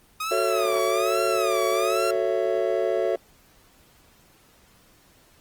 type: tone with vibrato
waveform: sawtooth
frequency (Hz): 1244.5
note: D#6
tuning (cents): 0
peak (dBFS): -23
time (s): 0.2-2.11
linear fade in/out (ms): 5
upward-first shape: sine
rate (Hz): 1.2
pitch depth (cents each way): 160
type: chord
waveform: triangle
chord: F# minor seventh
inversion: none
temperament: just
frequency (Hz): 370 / 444 / 555 / 666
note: F#4 / A4 / C#5 / E5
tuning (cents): 0 / +16 / +2 / +18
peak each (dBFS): -25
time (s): 0.31-3.16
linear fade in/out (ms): 5
effects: pink hiss -57 dBFS RMS until 5.4 s + Opus 24 kbps